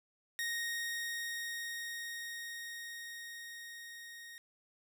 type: tone with level ramp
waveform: sawtooth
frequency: 1864.7 Hz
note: A#6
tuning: in tune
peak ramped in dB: -31 to -45 dBFS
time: 0.39-4.38 s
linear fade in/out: 0 ms
effects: none